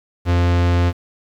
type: tone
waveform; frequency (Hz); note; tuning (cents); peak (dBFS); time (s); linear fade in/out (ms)
45% pulse; 87.31; F2; 0; -13; 0.25-0.93; 50
effects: low-pass 4000 Hz 12 dB/octave + 7-bit